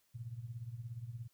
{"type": "tone with tremolo", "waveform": "sine", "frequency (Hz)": 117.4, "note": "A#2", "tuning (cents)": 13, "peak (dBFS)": -38, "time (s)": [0.14, 1.28], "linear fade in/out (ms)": 20, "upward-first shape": "triangle", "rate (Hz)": 17, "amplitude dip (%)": 85, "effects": ["white hiss -75 dBFS RMS until 1.33 s"]}